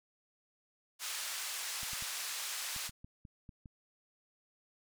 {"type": "band-pass noise", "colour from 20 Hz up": "white", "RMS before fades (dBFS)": -40, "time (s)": [0.99, 2.91], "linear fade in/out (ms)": 50, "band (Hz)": [1000, 9200], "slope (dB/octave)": 12}
{"type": "clicks", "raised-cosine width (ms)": 5, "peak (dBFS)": -38, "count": 9, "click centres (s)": [1.832, 1.933, 2.024, 2.763, 2.894, 3.045, 3.252, 3.492, 3.658]}
{"effects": []}